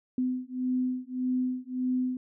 sine beating tone pair, 253 / 254.7 Hz, B3 / C4, +42 / -46 cents, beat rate 1.7 Hz, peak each -30 / -30 dBFS, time 0.18-2.17 s, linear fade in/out 2 ms, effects none

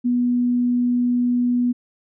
sine tone, 244.5 Hz, B3, 17 cents flat, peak -16 dBFS, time 0.04-1.73 s, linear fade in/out 20 ms, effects none

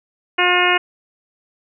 harmonic tone, 357.9 Hz, F4, 42 cents sharp, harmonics 1 / 2 / 3 / 4 / 5 / 6 / 7 / 8, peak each -21 / -21 / -21 / -21 / -21 / -21 / -21 / -21 dBFS, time 0.38-0.78 s, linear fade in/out 10 ms, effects none

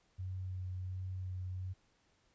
sine tone with vibrato, 92.5 Hz, F#2, in tune, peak -38 dBFS, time 0.18-1.74 s, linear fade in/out 20 ms, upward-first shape sine, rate 1.4 Hz, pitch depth 13 cents each way, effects pink hiss -73 dBFS RMS until 2.34 s + resampled to 16000 Hz

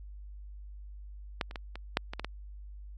clicks, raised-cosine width 0.3 ms, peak -13 / -28 / -22 / -25 / -9 / -21 / -18 / -18 dBFS, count 8, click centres 1.412 / 1.511 / 1.558 / 1.756 / 1.971 / 2.135 / 2.196 / 2.246 s, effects added 50 Hz sine -43 dBFS peak until 2.97 s + AAC 32 kbps

